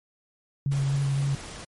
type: tone with vibrato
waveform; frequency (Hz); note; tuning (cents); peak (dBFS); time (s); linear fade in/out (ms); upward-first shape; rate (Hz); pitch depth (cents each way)
sine; 138.59; C#3; 0; -22; 0.66-1.35; 2; square; 3.9; 13
type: noise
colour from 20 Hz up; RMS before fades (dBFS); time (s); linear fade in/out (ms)
pink; -40; 0.71-1.65; 10
effects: MP3 48 kbps